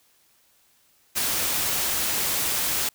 white noise with ADSR envelope, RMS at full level -23 dBFS, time 1.15-2.89 s, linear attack 27 ms, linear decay 14 ms, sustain -2 dB, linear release 4 ms, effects white hiss -62 dBFS RMS until 2.94 s

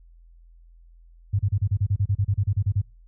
sine tone bursts, 100 Hz, G2, 35 cents sharp, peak -18 dBFS, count 16, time 1.33-2.817 s, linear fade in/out 10 ms, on 62 ms, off 33 ms, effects noise-tail reverb RT60 0.3 s tail -26 dB re dry + added 42 Hz sine -48 dBFS peak until 3.07 s

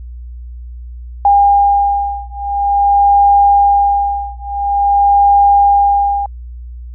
sine beating tone pair, 806 / 806.48 Hz, G5 / G5, +48 / +49 cents, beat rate 0.48 Hz, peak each -11 dBFS, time 1.25-6.26 s, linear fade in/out 2 ms, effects added 60 Hz sine -26 dBFS peak until 6.94 s

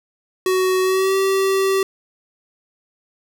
square tone with pitch glide, 372.8 to 386.4 Hz, F#4 to G4, +13 to -25 cents, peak -16 dBFS, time 0.46-1.83 s, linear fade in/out 2 ms, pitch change +62 cents, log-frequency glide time 0.82-1.15 s, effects none

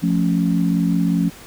sine chord, F augmented, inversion none, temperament equal, 174.61 / 220 / 277.2 Hz, F3 / A3 / C#4, 0 / 0 / 0 cents, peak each -17 / -22 / -21 dBFS, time 0.02-1.3 s, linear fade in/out 20 ms, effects pink hiss -41 dBFS RMS until 1.46 s

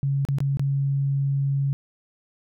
sine tone with dropouts, 138.59 Hz, C#3, in tune, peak -20 dBFS, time 0.03-1.73 s, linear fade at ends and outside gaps 0 ms, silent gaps 0.251-0.287 / 0.385-0.404 / 0.571-0.595 s, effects none

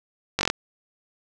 slowing click train, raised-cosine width 0.2 ms, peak -4 dBFS, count 6, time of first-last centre 0.39-0.501 s, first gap 20 ms, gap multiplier 1.05, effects none

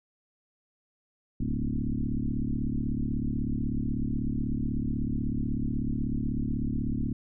sine tone with frequency modulation, 122.7 Hz, B2, 11 cents flat, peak -26 dBFS, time 1.4-7.13 s, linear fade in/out 5 ms, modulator 36.2 Hz, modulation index 4.4, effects none

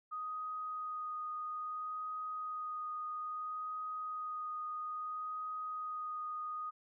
sine tone with vibrato, 1244.5 Hz, D#6, in tune, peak -38 dBFS, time 0.11-6.71 s, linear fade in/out 20 ms, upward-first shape sine, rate 0.6 Hz, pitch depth 11 cents each way, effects none

